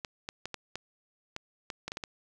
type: clicks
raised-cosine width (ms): 0.2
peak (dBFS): -19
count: 11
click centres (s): 0.048 / 0.289 / 0.456 / 0.543 / 0.756 / 1.364 / 1.702 / 1.88 / 1.919 / 1.971 / 2.038
effects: none